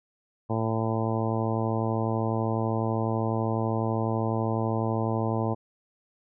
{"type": "harmonic tone", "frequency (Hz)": 112, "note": "A2", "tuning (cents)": 31, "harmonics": [1, 2, 3, 4, 5, 6, 7, 8, 9], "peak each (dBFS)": [-28, -31, -33, -34, -35, -36, -36, -37, -38], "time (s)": [0.49, 5.55], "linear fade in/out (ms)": 20, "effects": []}